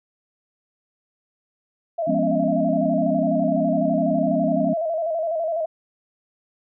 sine tone with vibrato, 652 Hz, E5, 19 cents flat, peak -21 dBFS, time 1.98-5.66 s, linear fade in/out 10 ms, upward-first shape square, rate 12 Hz, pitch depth 61 cents each way
sine chord, C# dominant seventh, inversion first, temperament equal, 174.61 / 207.7 / 246.9 / 277.2 Hz, E#3 / G#3 / B3 / C#4, 0 / 0 / 0 / 0 cents, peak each -26 / -26 / -25 / -24 dBFS, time 2.07-4.74 s, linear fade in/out 10 ms
effects none

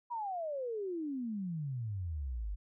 sine exponential sweep, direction down, 983 to 46.81 Hz, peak -35 dBFS, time 0.1-2.56 s, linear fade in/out 20 ms, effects none

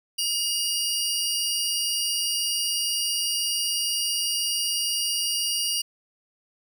25% pulse tone cluster, 2852 / 4607 / 4785 Hz, F7 / D8 / D8, +36 / -34 / +32 cents, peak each -23 / -25 / -24 dBFS, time 0.18-5.82 s, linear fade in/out 10 ms, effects none

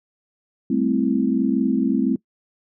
sine chord, A minor seventh, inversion third, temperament equal, 196 / 220 / 261.6 / 329.6 Hz, G3 / A3 / C4 / E4, 0 / 0 / 0 / 0 cents, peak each -25 / -22 / -20 / -25 dBFS, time 0.7-2.16 s, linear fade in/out 5 ms, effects noise-tail reverb RT60 0.1 s tail -22 dB re dry

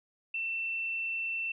sine tone, 2685 Hz, E7, 31 cents sharp, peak -31 dBFS, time 0.34-1.52 s, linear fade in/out 5 ms, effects none

